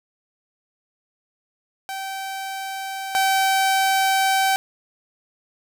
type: tone pair in turn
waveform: sawtooth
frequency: 774 / 771.2 Hz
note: G5 / G5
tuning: -22 / -28 cents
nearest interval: unison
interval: 6 cents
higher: first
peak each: -24 / -13 dBFS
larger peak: second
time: 1.89-3.15 / 3.15-4.56 s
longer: second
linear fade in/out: 0 ms
effects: none